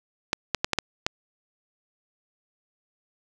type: clicks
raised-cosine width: 0.2 ms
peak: -5 dBFS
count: 6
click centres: 0.331 / 0.547 / 0.645 / 0.733 / 0.787 / 1.065 s
effects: none